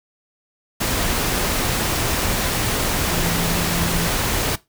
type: tone in noise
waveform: sine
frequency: 170 Hz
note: F3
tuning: 46 cents flat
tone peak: -24 dBFS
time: 3.11-4.08 s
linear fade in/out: 10 ms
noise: pink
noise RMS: -21 dBFS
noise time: 0.8-4.56 s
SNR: -6 dB
effects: noise-tail reverb RT60 0.2 s tail -18 dB re dry